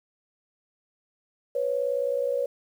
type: tone pair together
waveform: sine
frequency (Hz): 493.9 / 553.3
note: B4 / C#5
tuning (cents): 0 / -3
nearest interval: major second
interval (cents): 197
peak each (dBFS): -27 / -26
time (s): 1.55-2.46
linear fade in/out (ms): 5
effects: 9-bit